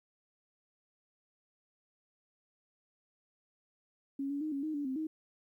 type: tone with pitch steps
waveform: sine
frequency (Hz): 275.7 / 283.8 / 309.1 / 277.6 / 310.9 / 288.6 / 262.3 / 314.2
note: C#4 / C#4 / D#4 / C#4 / D#4 / D4 / C4 / D#4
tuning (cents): -9 / +41 / -11 / +3 / -1 / -30 / +4 / +17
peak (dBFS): -33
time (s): 4.19-5.07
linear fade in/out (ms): 5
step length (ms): 110
effects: 12-bit